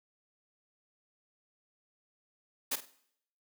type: noise with echo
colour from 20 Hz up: white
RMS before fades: -32 dBFS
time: 2.71-2.76 s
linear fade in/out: 10 ms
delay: 49 ms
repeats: 3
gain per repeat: -12 dB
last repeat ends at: 2.907 s
effects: noise-tail reverb RT60 0.7 s tail -18 dB re dry + high-pass 200 Hz 12 dB/octave